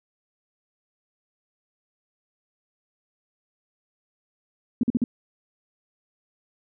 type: tone bursts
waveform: sine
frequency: 240.3 Hz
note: B3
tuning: 47 cents flat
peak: -17 dBFS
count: 4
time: 4.81-5.04 s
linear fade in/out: 2 ms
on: 23 ms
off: 46 ms
effects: none